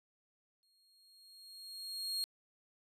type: tone with exponential growth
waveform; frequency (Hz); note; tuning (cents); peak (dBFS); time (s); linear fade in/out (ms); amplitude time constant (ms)
40% pulse; 4264; C8; +32; -32; 0.63-2.24; 0; 350
effects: resampled to 32000 Hz